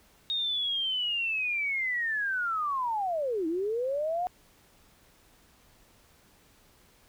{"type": "linear two-way sweep", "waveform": "sine", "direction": "down then up", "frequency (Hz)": [3729, 311.1, 734], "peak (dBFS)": -27, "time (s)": [0.3, 4.27], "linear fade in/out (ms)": 0, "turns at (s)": 3.47, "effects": ["pink hiss -61 dBFS RMS until 7.08 s"]}